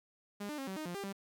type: tone with pitch steps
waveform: sawtooth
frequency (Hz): 203.9 / 299 / 270.1 / 190.9 / 309.7 / 175.4 / 397.8 / 196.8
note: G#3 / D4 / C#4 / G3 / D#4 / F3 / G4 / G3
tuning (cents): -32 / +31 / -45 / -46 / -8 / +8 / +25 / +7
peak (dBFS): -35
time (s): 0.4-1.128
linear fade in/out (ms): 10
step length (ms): 91
effects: 12-bit